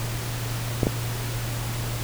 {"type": "clicks", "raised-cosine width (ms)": 2, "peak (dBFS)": -7, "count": 2, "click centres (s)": [0.832, 0.869], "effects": ["added 117 Hz sine -28 dBFS peak until 2.03 s", "pink hiss -33 dBFS RMS until 2.03 s"]}